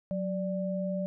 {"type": "tone pair together", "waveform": "sine", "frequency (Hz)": [184.99, 587.3], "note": ["F#3", "D5"], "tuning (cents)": [0, 0], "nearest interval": "octave + minor sixth", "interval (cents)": 2000, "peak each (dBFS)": [-31, -33], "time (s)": [0.11, 1.06], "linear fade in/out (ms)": 0, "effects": []}